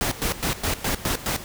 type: noise with tremolo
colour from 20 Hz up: pink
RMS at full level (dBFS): -24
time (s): 0.01-1.44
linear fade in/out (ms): 0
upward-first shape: square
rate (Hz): 4.8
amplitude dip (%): 80
effects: none